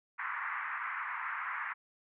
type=band-pass noise; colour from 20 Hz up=pink; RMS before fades=-38 dBFS; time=0.18-1.74 s; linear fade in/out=20 ms; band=990 to 2100 Hz; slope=48 dB/octave; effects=none